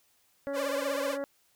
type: harmonic tone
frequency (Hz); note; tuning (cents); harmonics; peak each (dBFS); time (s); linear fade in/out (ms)
279.4; C#4; +14; 1 / 2 / 3 / 4 / 5 / 6 / 7; -38 / -32 / -48 / -49 / -47 / -49 / -53; 0.47-1.24; 0
type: tone with vibrato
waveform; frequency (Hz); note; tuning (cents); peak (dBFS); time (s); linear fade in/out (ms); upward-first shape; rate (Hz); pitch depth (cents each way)
sawtooth; 551; C#5; -11; -28; 0.53-1.18; 50; sine; 16; 160
effects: white hiss -68 dBFS RMS until 1.55 s